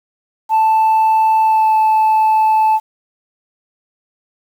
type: tone with pitch glide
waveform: sine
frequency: 880 to 872.4 Hz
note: A5 to A5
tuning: 0 to -15 cents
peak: -7 dBFS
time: 0.49-2.8 s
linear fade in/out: 50 ms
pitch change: -15 cents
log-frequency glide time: 1.42-1.76 s
effects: tanh soft clip ceiling -8 dBFS + 7-bit